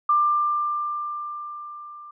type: tone with level ramp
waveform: sine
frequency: 1189 Hz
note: D6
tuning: 21 cents sharp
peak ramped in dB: -15 to -39 dBFS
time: 0.09-2.11 s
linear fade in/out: 5 ms
effects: none